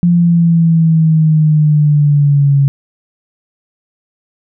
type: exponential sweep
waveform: sine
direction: down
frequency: 174.61 to 138.59 Hz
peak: -6 dBFS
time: 0.03-2.68 s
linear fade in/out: 0 ms
effects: none